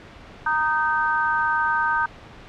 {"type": "harmonic tone", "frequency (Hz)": 309.6, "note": "D#4", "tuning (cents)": -9, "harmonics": [3, 4, 5], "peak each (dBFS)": [-23, -25, -22], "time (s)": [0.46, 2.06], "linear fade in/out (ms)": 5, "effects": ["pink hiss -43 dBFS RMS until 2.48 s", "low-pass 3000 Hz 12 dB/octave"]}